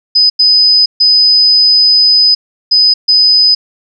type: tone bursts at uneven times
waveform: sine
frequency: 5010 Hz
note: D#8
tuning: 11 cents sharp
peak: -4 dBFS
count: 5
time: 0.15-0.3 / 0.39-0.86 / 1-2.35 / 2.71-2.94 / 3.08-3.55 s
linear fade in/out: 10 ms
effects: none